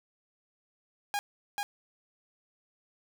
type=tone with echo; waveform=sawtooth; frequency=816 Hz; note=G#5; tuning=31 cents flat; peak=-25 dBFS; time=1.14-1.19 s; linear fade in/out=0 ms; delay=440 ms; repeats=1; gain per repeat=-2 dB; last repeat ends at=1.63 s; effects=10-bit